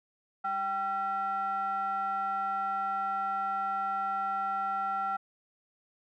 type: ring-modulated tone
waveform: triangle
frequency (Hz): 290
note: D4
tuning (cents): -22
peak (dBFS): -24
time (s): 0.44-5.17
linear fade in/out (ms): 10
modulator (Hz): 1070
effects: none